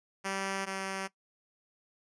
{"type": "tone pair in turn", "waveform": "5% pulse", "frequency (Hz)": [194.1, 192.65], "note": ["G3", "G3"], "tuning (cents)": [-17, -30], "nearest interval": "unison", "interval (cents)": 13, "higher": "first", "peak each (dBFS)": [-21, -23], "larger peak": "first", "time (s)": [[0.24, 0.66], [0.66, 1.08]], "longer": "neither", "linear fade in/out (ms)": 20, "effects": ["noise-tail reverb RT60 0.1 s tail -19 dB re dry", "resampled to 22050 Hz"]}